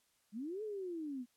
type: linear two-way sweep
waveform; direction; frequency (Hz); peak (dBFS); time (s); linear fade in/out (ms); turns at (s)
sine; up then down; 193.1 to 440 to 235.7; -39; 0.32-1.26; 50; 0.63
effects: white hiss -75 dBFS RMS until 1.36 s + low-pass 12000 Hz 12 dB/octave